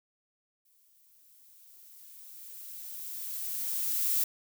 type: noise with exponential growth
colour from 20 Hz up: violet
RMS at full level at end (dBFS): -27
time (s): 0.65-4.24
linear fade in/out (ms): 5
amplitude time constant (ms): 780
effects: none